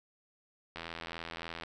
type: click train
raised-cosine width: 0.3 ms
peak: -24 dBFS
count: 74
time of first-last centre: 0.76-1.635 s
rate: 83.4 Hz
effects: none